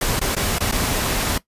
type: noise with dropouts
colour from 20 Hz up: pink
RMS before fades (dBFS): -21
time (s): 0.01-1.38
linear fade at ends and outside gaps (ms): 5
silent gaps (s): 0.195-0.213 / 0.352-0.364 / 0.586-0.604 / 0.714-0.722
effects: noise-tail reverb RT60 0.1 s tail -17 dB re dry + resampled to 32000 Hz